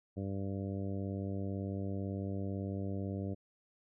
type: harmonic tone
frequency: 98 Hz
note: G2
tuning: in tune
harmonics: 1 / 2 / 3 / 4 / 5 / 6 / 7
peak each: -38 / -40 / -43 / -47 / -48 / -49 / -55 dBFS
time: 0.16-3.35 s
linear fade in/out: 20 ms
effects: none